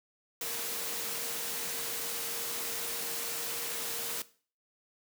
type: tone in noise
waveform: sine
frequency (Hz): 466.2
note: A#4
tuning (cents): 0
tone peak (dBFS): -47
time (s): 0.41-4.22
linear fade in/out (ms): 2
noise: white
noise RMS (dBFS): -36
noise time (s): 0.41-4.22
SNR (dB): -14
effects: noise-tail reverb RT60 0.4 s tail -17 dB re dry + high-pass 150 Hz 12 dB/octave